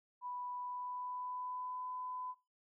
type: tone with pitch glide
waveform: sine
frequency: 987.8 to 1005.6 Hz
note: B5 to B5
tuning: 0 to +31 cents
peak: -40 dBFS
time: 0.21-2.35 s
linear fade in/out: 50 ms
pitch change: +31 cents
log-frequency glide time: 0.54-1.87 s
effects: noise-tail reverb RT60 0.3 s tail -22 dB re dry